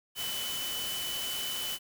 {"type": "tone in noise", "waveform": "sine", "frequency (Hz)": 3001, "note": "F#7", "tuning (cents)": 24, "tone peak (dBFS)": -35, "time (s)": [0.15, 1.79], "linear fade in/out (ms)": 50, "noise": "white", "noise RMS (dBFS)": -37, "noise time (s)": [0.15, 1.79], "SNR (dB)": -1, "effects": []}